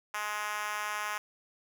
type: tone with high-pass filter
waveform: 5% pulse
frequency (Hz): 209.8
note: G#3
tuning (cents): +18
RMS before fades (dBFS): -35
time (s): 0.14-1.18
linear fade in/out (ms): 2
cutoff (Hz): 1000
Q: 1.7
effects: none